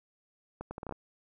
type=accelerating click train; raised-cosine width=1 ms; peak=-25 dBFS; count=8; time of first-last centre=0.61-0.923 s; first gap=100 ms; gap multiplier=0.71; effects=none